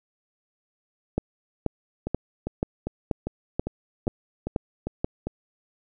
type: two click trains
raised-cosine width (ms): 2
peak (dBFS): -10 / -15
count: 9 / 9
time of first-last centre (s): 1.18-5.045 / 2.07-5.27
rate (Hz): 2.07 / 2.5
effects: none